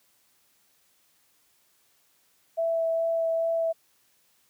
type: tone with vibrato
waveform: sine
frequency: 659.3 Hz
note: E5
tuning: in tune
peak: -23 dBFS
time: 2.57-3.73 s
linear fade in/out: 20 ms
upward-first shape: sine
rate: 2.4 Hz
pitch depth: 9 cents each way
effects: white hiss -66 dBFS RMS until 4.49 s + high-pass 60 Hz 12 dB/octave